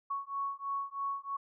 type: beating tone pair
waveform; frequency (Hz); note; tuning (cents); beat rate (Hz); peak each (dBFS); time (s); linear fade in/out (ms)
sine; 1108.7 / 1111.8; C#6 / C#6; 0 / +5; 3.1; -37 / -37; 0.1-1.37; 10
effects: none